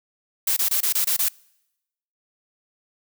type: noise bursts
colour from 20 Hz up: blue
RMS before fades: -21 dBFS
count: 7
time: 0.47-1.286 s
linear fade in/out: 5 ms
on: 96 ms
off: 24 ms
effects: noise-tail reverb RT60 0.9 s tail -26 dB re dry